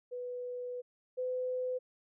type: tone pair in turn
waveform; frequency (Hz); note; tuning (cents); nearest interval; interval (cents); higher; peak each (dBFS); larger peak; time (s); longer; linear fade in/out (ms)
sine; 493.9 / 506; B4 / B4; 0 / +42; unison; 42; second; -37 / -32; second; 0.11-0.82 / 1.17-1.79; first; 20
effects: none